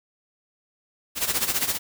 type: noise with tremolo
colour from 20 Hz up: white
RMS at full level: -22 dBFS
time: 1.15-1.79 s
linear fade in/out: 50 ms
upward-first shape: sine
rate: 15 Hz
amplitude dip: 75%
effects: none